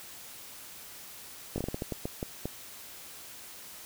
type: slowing click train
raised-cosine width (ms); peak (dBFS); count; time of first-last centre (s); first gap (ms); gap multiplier
2; -19; 11; 1.56-2.456; 20; 1.31
effects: white hiss -47 dBFS RMS until 3.85 s